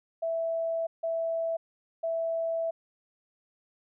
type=tone bursts at uneven times; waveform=sine; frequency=659.3 Hz; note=E5; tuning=in tune; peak=-27 dBFS; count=3; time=0.22-0.87 / 1.03-1.57 / 2.03-2.71 s; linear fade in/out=10 ms; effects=none